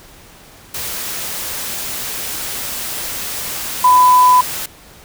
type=tone in noise; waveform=sine; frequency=1000 Hz; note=B5; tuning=21 cents sharp; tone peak=-6 dBFS; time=3.84-4.41 s; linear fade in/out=5 ms; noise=white; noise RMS=-24 dBFS; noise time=0.74-4.66 s; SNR=+15 dB; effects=pink hiss -42 dBFS RMS until 5.04 s